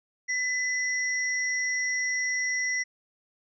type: tone pair together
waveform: sine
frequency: 2002 / 5663 Hz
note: B6 / F8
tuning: +23 / +23 cents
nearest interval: octave + tritone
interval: 1800 cents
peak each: -26 / -33 dBFS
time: 0.28-2.84 s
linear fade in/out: 20 ms
effects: none